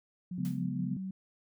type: tone with pitch glide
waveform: sine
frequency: 180 to 189.6 Hz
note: F#3 to F#3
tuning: -47 to +43 cents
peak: -35 dBFS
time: 0.31-1.11 s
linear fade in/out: 5 ms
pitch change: +90 cents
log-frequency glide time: 0.81-0.95 s
type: chord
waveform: sine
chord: C# dominant seventh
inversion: none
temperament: equal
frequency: 138.59 / 174.61 / 207.7 / 246.9 Hz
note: C#3 / E#3 / G#3 / B3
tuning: 0 / 0 / 0 / 0 cents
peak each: -37 / -41 / -40 / -37 dBFS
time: 0.38-0.97 s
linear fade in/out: 5 ms
type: noise with exponential decay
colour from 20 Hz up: white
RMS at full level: -47 dBFS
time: 0.45-0.67 s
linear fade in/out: 0 ms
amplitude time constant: 47 ms
effects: none